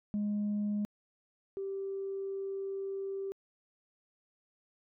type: tone pair in turn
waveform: sine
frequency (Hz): 207.3 / 390.5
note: G#3 / G4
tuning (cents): -3 / -7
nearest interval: major seventh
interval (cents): 1096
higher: second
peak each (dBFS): -28 / -34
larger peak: first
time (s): 0.14-0.85 / 1.57-3.32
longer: second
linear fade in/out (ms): 0
effects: tanh soft clip ceiling -28 dBFS